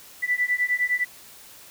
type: beating tone pair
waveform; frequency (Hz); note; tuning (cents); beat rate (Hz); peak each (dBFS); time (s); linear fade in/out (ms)
sine; 1973 / 1982.8; B6 / B6; -2 / +6; 9.8; -24 / -24; 0.22-1.05; 20
effects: white hiss -47 dBFS RMS until 1.7 s